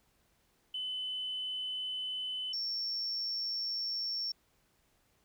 sine tone pair in turn, 3021 / 5456 Hz, F#7 / F8, +35 / -41 cents, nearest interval minor seventh, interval 1024 cents, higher second, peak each -34 / -32 dBFS, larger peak second, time 0.74-2.53 / 2.53-4.32 s, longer neither, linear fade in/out 5 ms, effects tanh soft clip ceiling -29 dBFS + pink hiss -72 dBFS RMS until 5.24 s

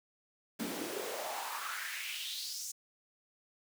pink noise with high-pass filter sweep, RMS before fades -40 dBFS, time 0.59-2.72 s, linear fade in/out 10 ms, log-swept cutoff 220 to 6800 Hz, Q 3.7, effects none

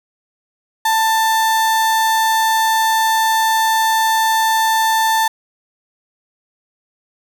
35% pulse tone, 888 Hz, A5, 16 cents sharp, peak -11 dBFS, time 0.85-5.28 s, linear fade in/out 5 ms, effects none

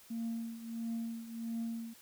sine tone with tremolo, 229.2 Hz, A#3, 29 cents flat, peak -32 dBFS, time 0.1-1.94 s, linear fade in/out 10 ms, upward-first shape triangle, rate 1.5 Hz, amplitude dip 80%, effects tanh soft clip ceiling -32 dBFS + white hiss -59 dBFS RMS until 2.01 s

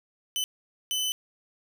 sawtooth tone bursts at uneven times, 3023 Hz, F#7, 36 cents sharp, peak -23 dBFS, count 2, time 0.36-0.44 / 0.91-1.12 s, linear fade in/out 0 ms, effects none

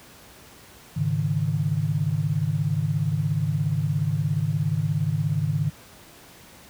sine chord, Ab suspended fourth, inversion none, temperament equal with one note detuned, 104.25 / 138.59 / 155.56 Hz, Ab2 / Db3 / Eb3, +7 / 0 / 0 cents, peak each -27 / -26 / -24 dBFS, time 0.96-5.7 s, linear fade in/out 10 ms, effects pink hiss -48 dBFS RMS until 6.69 s + high-pass 60 Hz 12 dB/octave

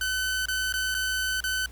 sawtooth tone with dropouts, 1516 Hz, F#6, 42 cents sharp, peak -22 dBFS, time 0.01-1.66 s, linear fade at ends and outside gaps 2 ms, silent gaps 0.457-0.484 / 0.725-0.738 / 0.944-0.948 / 1.405-1.439 s, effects added 60 Hz sine -41 dBFS peak until 1.71 s + pink hiss -53 dBFS RMS until 1.71 s

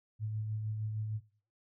sine tone with tremolo, 108 Hz, A2, 32 cents flat, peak -32 dBFS, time 0.19-1.21 s, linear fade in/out 50 ms, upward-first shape sine, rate 6.5 Hz, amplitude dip 30%, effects noise-tail reverb RT60 0.5 s tail -22 dB re dry

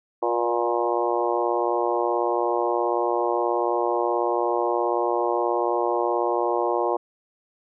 harmonic tone with a mistuned harmonic, 118.5 Hz, A#2, 29 cents sharp, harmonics 3 / 4 / 5 / 6 / 7 / 8 / 9, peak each -26 / -27 / -28 / -29 / -29 / -30 / -31 dBFS, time 0.22-6.97 s, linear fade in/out 10 ms, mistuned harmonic 4, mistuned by +20 cents, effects none

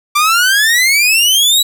sawtooth exponential sweep, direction up, 1165 to 3951 Hz, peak -5 dBFS, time 0.15-1.63 s, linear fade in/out 10 ms, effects none

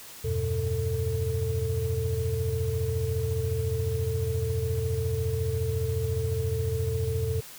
sine tone cluster, 83.7 / 98 / 123.3 / 444.9 Hz, E2 / G2 / B2 / A4, +27 / 0 / -2 / +19 cents, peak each -30 dBFS, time 0.24-7.41 s, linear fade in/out 10 ms, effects tanh soft clip ceiling -17 dBFS + white hiss -45 dBFS RMS until 7.58 s

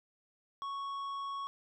sine tone with tanh clipping, 1108.7 Hz, C#6, in tune, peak -38 dBFS, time 0.62-1.47 s, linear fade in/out 0 ms, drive 8 dB, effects none

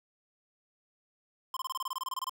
square tone bursts, 1045 Hz, C6, 2 cents flat, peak -33 dBFS, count 15, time 1.54-2.295 s, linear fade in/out 2 ms, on 27 ms, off 25 ms, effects none

